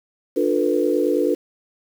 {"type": "chord", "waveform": "sine", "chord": "B half-diminished seventh", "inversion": "first", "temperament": "just", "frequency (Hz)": [296.3, 355.6, 444.5, 493.9], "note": ["D4", "F4", "A4", "B4"], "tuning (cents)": [15, 31, 18, 0], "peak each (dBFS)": -22, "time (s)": [0.36, 1.35], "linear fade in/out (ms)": 10, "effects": ["7-bit"]}